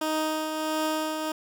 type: tone with tremolo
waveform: 15% pulse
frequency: 311.9 Hz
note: D#4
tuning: 4 cents sharp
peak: -18 dBFS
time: 0.01-1.32 s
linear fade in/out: 5 ms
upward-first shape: triangle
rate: 1.5 Hz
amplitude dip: 45%
effects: none